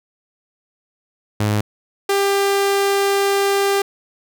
sawtooth tone pair in turn, 105.2 / 397.2 Hz, G#2 / G4, +23 / +23 cents, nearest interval octave + major seventh, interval 2300 cents, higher second, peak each -12 / -11 dBFS, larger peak second, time 1.4-1.61 / 2.09-3.82 s, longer second, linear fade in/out 5 ms, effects none

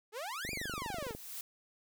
sawtooth exponential two-way sweep, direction up then down, 401.3 to 2489 to 401.3 Hz, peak -35 dBFS, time 0.12-1.15 s, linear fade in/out 50 ms, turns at 0.52 s
click train, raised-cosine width 2 ms, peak -29 dBFS, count 18, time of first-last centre 0.45-1.15 s, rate 24.3 Hz
blue noise with exponential growth, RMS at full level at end -41 dBFS, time 0.49-1.41 s, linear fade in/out 1 ms, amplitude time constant 200 ms
effects none

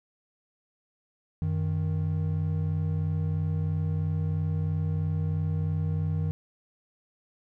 triangle tone pair together, 93.06 / 156.1 Hz, F#2 / D#3, +10 / +6 cents, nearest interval major sixth, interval 896 cents, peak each -26 dBFS, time 1.42-6.31 s, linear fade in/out 0 ms, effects none

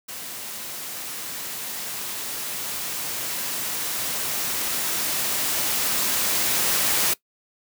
white noise with level ramp, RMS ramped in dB -35 to -21 dBFS, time 0.08-7.14 s, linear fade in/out 10 ms, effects noise-tail reverb RT60 0.1 s tail -20 dB re dry + high-pass 100 Hz 12 dB/octave

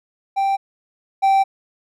triangle tone pair in turn, 784 / 779 Hz, G5 / G5, 0 / -11 cents, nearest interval unison, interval 11 cents, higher first, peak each -14 / -10 dBFS, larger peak second, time 0.36-0.57 / 1.22-1.44 s, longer second, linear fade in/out 20 ms, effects none

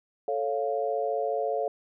sine chord, A augmented, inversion none, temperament equal, 440 / 554.4 / 698.5 Hz, A4 / C#5 / E#5, 0 / 0 / 0 cents, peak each -30 dBFS, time 0.28-1.68 s, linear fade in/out 2 ms, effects none

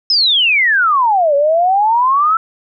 sine exponential two-way sweep, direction down then up, 5274 to 555 to 1341 Hz, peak -9 dBFS, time 0.1-2.37 s, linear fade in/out 2 ms, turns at 1.35 s, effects none

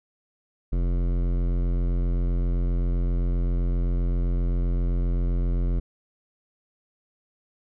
sine tone with hard clipping, 43.83 Hz, F1, 7 cents sharp, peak -23 dBFS, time 0.72-5.8 s, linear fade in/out 10 ms, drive 16 dB, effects none

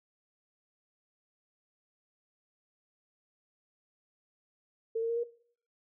sine tone with pitch steps, 451.4 / 458.2 / 465.2 / 472.2 Hz, A4 / A#4 / A#4 / A#4, +44 / -30 / -4 / +22 cents, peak -28 dBFS, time 4.95-5.238 s, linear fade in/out 10 ms, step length 72 ms, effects noise-tail reverb RT60 0.5 s tail -18 dB re dry

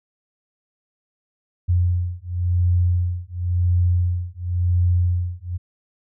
sine beating tone pair, 88.1 / 89.04 Hz, F2 / F2, +16 / +34 cents, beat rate 0.94 Hz, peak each -20 dBFS, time 1.68-5.58 s, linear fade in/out 20 ms, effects none

